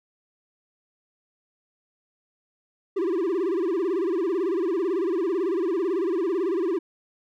triangle tone with vibrato, 360 Hz, F#4, 47 cents flat, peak -20 dBFS, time 2.96-6.79 s, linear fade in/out 10 ms, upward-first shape sine, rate 18 Hz, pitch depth 190 cents each way, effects none

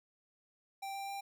square tone with pitch steps, 784 / 788.5 / 793.1 Hz, G5 / G5 / G5, 0 / +10 / +20 cents, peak -40 dBFS, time 0.82-1.21 s, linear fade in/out 10 ms, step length 130 ms, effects none

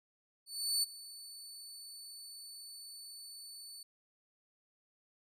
25% pulse tone with ADSR envelope, 4486 Hz, C#8, 20 cents sharp, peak -24 dBFS, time 0.46-3.83 s, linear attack 370 ms, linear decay 18 ms, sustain -19 dB, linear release 3 ms, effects none

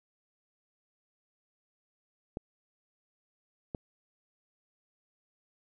clicks, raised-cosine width 2 ms, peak -22 dBFS, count 2, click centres 2.371 / 3.748 s, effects none

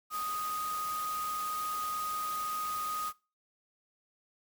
sine tone in noise, 1244.5 Hz, D#6, in tune, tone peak -33 dBFS, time 0.1-3.13 s, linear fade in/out 50 ms, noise white, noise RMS -43 dBFS, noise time 0.1-3.13 s, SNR +7 dB, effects noise-tail reverb RT60 0.3 s tail -22 dB re dry

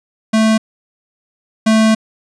square tone pair in turn, 220 / 220 Hz, A3 / A3, 0 / 0 cents, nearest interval unison, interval 0 cents, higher neither, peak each -10 / -9 dBFS, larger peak second, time 0.33-0.58 / 1.66-1.95 s, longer second, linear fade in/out 10 ms, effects resampled to 22050 Hz

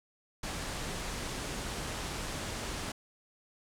pink low-pass noise, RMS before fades -38 dBFS, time 0.43-2.92 s, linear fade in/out 5 ms, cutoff 9800 Hz, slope 24 dB/octave, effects none

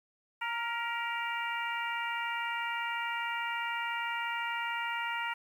harmonic tone with a mistuned harmonic, 466.2 Hz, A#4, in tune, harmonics 2 / 3 / 4 / 5 / 6, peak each -36 / -38 / -39 / -40 / -41 dBFS, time 0.41-5.34 s, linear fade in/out 10 ms, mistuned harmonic 4, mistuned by +36 cents, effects 10-bit

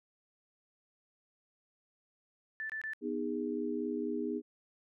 sine tone bursts, 1759 Hz, A6, 1 cent flat, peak -36 dBFS, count 3, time 2.6-2.934 s, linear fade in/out 0 ms, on 96 ms, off 23 ms
sine chord, G# minor, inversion first, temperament equal with one note detuned, 246.9 / 311.1 / 408.9 Hz, B3 / D#4 / G#4, 0 / 0 / -27 cents, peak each -37 dBFS, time 3.01-4.42 s, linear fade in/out 50 ms
effects none

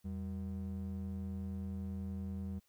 triangle ring-modulated tone, 139.7 Hz, C#3, 14 cents sharp, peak -33 dBFS, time 0.04-2.6 s, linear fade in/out 20 ms, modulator 55.2 Hz, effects white hiss -75 dBFS RMS until 2.68 s

